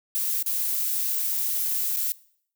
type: noise with dropouts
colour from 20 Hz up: violet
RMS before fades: -26 dBFS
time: 0.15-2.12 s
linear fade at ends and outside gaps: 0 ms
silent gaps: 0.426-0.462 / 1.963-1.97 s
effects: noise-tail reverb RT60 0.6 s tail -21 dB re dry